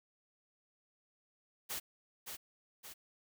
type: noise with echo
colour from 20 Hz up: white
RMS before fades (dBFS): -40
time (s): 1.69-1.8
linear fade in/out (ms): 20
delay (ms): 570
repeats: 2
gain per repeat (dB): -5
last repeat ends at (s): 2.94
effects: none